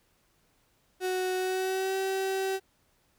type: tone with pitch glide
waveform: 35% pulse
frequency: 370 to 383.7 Hz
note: F#4 to G4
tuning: 0 to -37 cents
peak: -26 dBFS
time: 1-2.6 s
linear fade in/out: 50 ms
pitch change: +63 cents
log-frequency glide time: 1.36-1.96 s
effects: pink hiss -69 dBFS RMS until 3.18 s